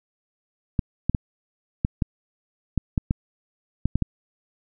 clicks, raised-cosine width 5 ms, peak -8 dBFS, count 11, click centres 0.792 / 1.096 / 1.148 / 1.849 / 2.022 / 2.777 / 2.978 / 3.109 / 3.856 / 3.956 / 4.023 s, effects none

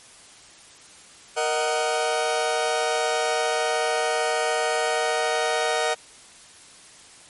sawtooth chord, D# minor, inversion second, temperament just, 466.7 / 622.3 / 746.7 Hz, A#4 / D#5 / F#5, +2 / 0 / +16 cents, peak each -22 dBFS, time 1.36-5.95 s, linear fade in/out 20 ms, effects white hiss -48 dBFS RMS until 7.29 s + MP3 48 kbps

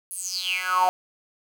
10% pulse tone with high-pass filter sweep, 184.1 Hz, F#3, 8 cents flat, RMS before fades -25 dBFS, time 0.11-0.89 s, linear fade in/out 0 ms, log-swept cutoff 11000 to 730 Hz, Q 9.9, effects none

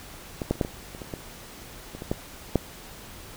clicks, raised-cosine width 2 ms, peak -15 / -9 / -29 / -9 / -18 / -26 / -23 / -18 / -23 / -21 / -11 / -6 dBFS, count 12, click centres 0.418 / 0.51 / 0.555 / 0.612 / 0.649 / 0.949 / 1.018 / 1.138 / 1.95 / 2.021 / 2.115 / 2.557 s, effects pink hiss -44 dBFS RMS until 3.36 s

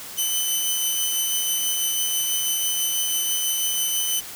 10% pulse tone with tremolo, 3027 Hz, F#7, 39 cents sharp, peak -12 dBFS, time 0.17-4.21 s, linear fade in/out 20 ms, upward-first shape triangle, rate 6.1 Hz, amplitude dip 25%, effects white hiss -37 dBFS RMS until 4.35 s

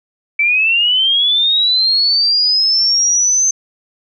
sine linear sweep, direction up, 2300 to 6272 Hz, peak -10 dBFS, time 0.39-3.51 s, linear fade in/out 5 ms, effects none

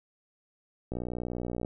click train, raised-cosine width 2 ms, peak -21 dBFS, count 45, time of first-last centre 0.92-1.648 s, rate 60.4 Hz, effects none

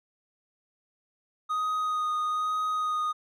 triangle tone with vibrato, 1244.5 Hz, D#6, in tune, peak -24 dBFS, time 1.49-3.13 s, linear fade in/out 20 ms, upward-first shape sine, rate 1.1 Hz, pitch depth 13 cents each way, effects none

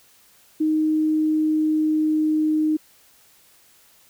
sine tone with pitch glide, 311.1 to 309.3 Hz, D#4 to D#4, 0 to -10 cents, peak -17 dBFS, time 0.6-2.77 s, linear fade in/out 10 ms, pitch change -10 cents, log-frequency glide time 0.71-2.41 s, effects white hiss -55 dBFS RMS until 4.09 s

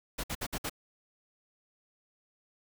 pink noise bursts, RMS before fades -35 dBFS, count 5, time 0.18-0.697 s, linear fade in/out 10 ms, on 57 ms, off 58 ms, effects none

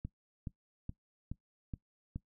click train, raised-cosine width 5 ms, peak -27 dBFS, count 6, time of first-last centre 0.05-2.16 s, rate 2.37 Hz, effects noise-tail reverb RT60 0.1 s tail -19 dB re dry

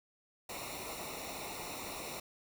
pink noise with comb filter, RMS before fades -43 dBFS, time 0.49-2.2 s, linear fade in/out 5 ms, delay 0.62 ms, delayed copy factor -0.8, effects none

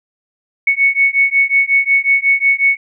sine beating tone pair, 2213 / 2218.5 Hz, C#7 / C#7, -3 / +1 cents, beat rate 5.5 Hz, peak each -13 dBFS, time 0.67-2.77 s, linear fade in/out 5 ms, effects none

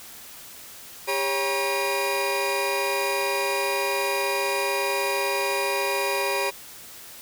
35% pulse tone cluster, 399.5 / 553 / 959 / 2433 Hz, G4 / C#5 / A#5 / D#7, +33 / -4 / +49 / -39 cents, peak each -27 dBFS, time 1.07-6.51 s, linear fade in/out 20 ms, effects white hiss -43 dBFS RMS until 7.21 s

